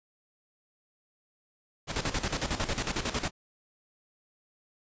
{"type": "noise with tremolo", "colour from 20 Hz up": "pink", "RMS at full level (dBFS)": -29, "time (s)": [1.87, 3.31], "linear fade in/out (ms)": 50, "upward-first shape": "square", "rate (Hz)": 11, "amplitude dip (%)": 70, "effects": ["resampled to 16000 Hz"]}